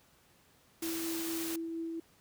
sine tone with tremolo, 329.6 Hz, E4, in tune, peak -34 dBFS, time 0.82-2 s, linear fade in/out 5 ms, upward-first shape triangle, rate 4.3 Hz, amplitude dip 25%
white noise, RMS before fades -40 dBFS, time 0.82-1.56 s, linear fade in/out 5 ms
effects pink hiss -65 dBFS RMS until 2.2 s + high-pass 60 Hz 12 dB/octave

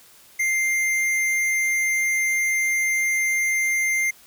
sine tone with tanh clipping, 2099 Hz, C7, 5 cents sharp, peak -21 dBFS, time 0.39-4.11 s, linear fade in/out 10 ms, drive 16 dB, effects white hiss -51 dBFS RMS until 4.26 s

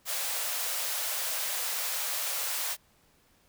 white high-pass noise, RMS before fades -32 dBFS, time 0.05-2.77 s, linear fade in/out 50 ms, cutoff 470 Hz, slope 96 dB/octave, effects pink hiss -65 dBFS RMS until 3.48 s

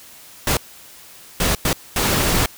pink noise bursts at uneven times, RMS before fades -18 dBFS, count 4, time 0.47-0.57 / 1.4-1.55 / 1.65-1.73 / 1.96-2.46 s, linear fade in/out 2 ms, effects white hiss -43 dBFS RMS until 2.57 s

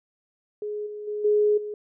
sine tone with level steps, 419 Hz, G#4, 15 cents sharp, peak -28 / -33 / -27 / -17 / -30 dBFS, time 0.62-1.74 s, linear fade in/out 2 ms, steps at 0.86 / 1.07 / 1.24 / 1.57 s, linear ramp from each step 10 ms, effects none

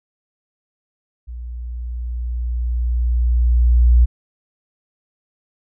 sine tone with level ramp, 59.9 Hz, A#1, 48 cents sharp, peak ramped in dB -28 to -7 dBFS, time 1.27-4.06 s, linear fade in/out 20 ms, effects none

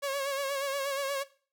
sawtooth tone with vibrato, 553 Hz, C#5, 4 cents flat, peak -26 dBFS, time 0.02-1.24 s, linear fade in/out 20 ms, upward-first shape sine, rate 8.4 Hz, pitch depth 48 cents each way, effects noise-tail reverb RT60 0.4 s tail -18 dB re dry

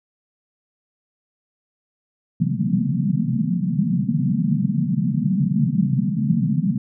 pink band-pass noise, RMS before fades -20 dBFS, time 2.4-6.78 s, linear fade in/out 5 ms, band 130 to 240 Hz, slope 96 dB/octave, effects none

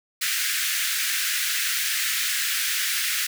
pink high-pass noise, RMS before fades -25 dBFS, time 0.21-3.27 s, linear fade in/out 10 ms, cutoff 1500 Hz, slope 48 dB/octave, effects none

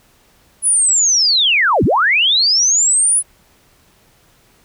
sine linear two-way sweep, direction down then up, 10220 to 69.3 to 10220 Hz, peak -10 dBFS, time 0.62-3.23 s, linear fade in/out 50 ms, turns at 1.84 s, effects pink hiss -53 dBFS RMS until 4.64 s

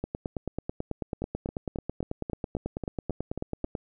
two click trains, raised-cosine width 2 ms, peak -19 / -17 dBFS, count 10 / 35, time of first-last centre 1.22-3.646 / 0.04-3.752 s, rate 3.71 / 9.16 Hz, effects none

